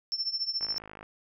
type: tone with tremolo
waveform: sine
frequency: 5370 Hz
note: E8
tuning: 31 cents sharp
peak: -25 dBFS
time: 0.12-0.78 s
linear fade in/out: 0 ms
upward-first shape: triangle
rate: 14 Hz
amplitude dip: 90%
type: click train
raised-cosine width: 0.5 ms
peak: -29 dBFS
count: 23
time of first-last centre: 0.61-1.029 s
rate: 52.5 Hz
effects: none